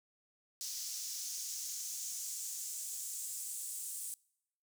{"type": "noise with high-pass filter sweep", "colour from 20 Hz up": "pink", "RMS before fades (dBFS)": -42, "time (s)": [0.61, 4.14], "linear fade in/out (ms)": 0, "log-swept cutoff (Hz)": [5500, 8500], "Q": 2.6, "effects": ["noise-tail reverb RT60 0.8 s tail -26 dB re dry"]}